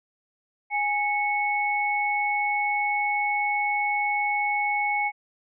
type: tone pair together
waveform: sine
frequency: 827.5 / 2206 Hz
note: G#5 / C#7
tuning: -6 / -9 cents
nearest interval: octave + perfect fourth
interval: 1697 cents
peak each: -25 dBFS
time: 0.7-5.12 s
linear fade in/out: 50 ms
effects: none